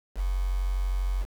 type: tone with quantisation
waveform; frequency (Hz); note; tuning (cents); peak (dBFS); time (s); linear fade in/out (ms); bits
sine; 46.25; F#1; 0; -24; 0.15-1.26; 50; 7
effects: none